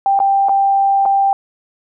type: tone with dropouts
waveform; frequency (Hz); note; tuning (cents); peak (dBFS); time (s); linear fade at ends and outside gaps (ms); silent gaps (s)
sine; 788; G5; +9; -10; 0.06-1.33; 1; 0.191-0.201 / 0.486-0.493 / 1.054-1.059
effects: none